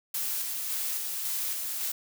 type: noise with tremolo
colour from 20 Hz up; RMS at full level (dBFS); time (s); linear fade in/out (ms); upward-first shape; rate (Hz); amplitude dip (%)
blue; -31; 0.14-1.92; 5; square; 1.8; 25
effects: none